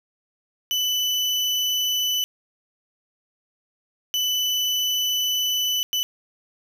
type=tone bursts at uneven times; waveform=35% pulse; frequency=2991 Hz; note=F#7; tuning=18 cents sharp; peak=-19 dBFS; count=3; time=0.71-2.24 / 4.14-5.83 / 5.93-6.03 s; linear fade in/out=0 ms; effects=none